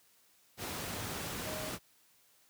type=tone in noise; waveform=sine; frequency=622.3 Hz; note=D#5; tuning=in tune; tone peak=-43 dBFS; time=1.43-1.72 s; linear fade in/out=50 ms; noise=pink; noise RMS=-39 dBFS; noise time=0.57-1.79 s; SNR=-7 dB; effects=white hiss -67 dBFS RMS until 2.49 s + high-pass 80 Hz 12 dB/octave